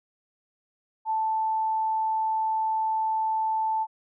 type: tone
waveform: sine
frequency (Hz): 880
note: A5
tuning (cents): 0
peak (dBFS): -23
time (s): 1.05-3.87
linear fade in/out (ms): 50
effects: none